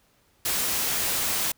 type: noise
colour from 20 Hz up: white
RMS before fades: -26 dBFS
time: 0.45-1.52 s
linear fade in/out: 5 ms
effects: pink hiss -64 dBFS RMS until 1.57 s